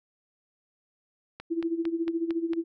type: click train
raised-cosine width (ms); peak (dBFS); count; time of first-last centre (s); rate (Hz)
0.3; -23; 6; 1.4-2.534; 4.41
type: tone with tremolo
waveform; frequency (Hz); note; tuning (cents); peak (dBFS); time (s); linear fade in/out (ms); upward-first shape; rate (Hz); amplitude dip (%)
sine; 332.4; E4; +15; -23; 1.5-2.64; 20; sine; 14; 75
effects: none